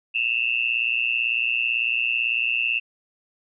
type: tone with amplitude modulation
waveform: sine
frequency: 2684 Hz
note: E7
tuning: 31 cents sharp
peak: -16 dBFS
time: 0.14-2.8 s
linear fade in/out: 20 ms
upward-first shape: sine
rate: 118 Hz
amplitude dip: 100%
effects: none